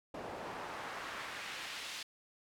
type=noise with band-pass filter sweep; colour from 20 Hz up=pink; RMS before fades=-44 dBFS; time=0.14-2.03 s; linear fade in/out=5 ms; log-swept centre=540 to 3700 Hz; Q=0.96; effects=none